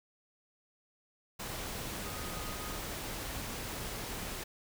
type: tone in noise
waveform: sine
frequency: 1244.5 Hz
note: D#6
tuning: in tune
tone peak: -48 dBFS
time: 2.05-2.79 s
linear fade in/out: 10 ms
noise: pink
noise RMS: -40 dBFS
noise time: 1.39-4.44 s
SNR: -11 dB
effects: none